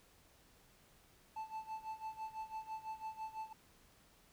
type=tone with tremolo; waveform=triangle; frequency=878 Hz; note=A5; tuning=4 cents flat; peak=-38 dBFS; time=1.36-3.53 s; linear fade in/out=5 ms; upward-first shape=sine; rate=6 Hz; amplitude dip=85%; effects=pink hiss -67 dBFS RMS until 4.32 s